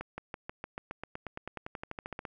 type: accelerating click train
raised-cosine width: 0.5 ms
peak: -23 dBFS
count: 22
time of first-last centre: 0.01-2.252 s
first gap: 170 ms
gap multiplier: 0.95
effects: none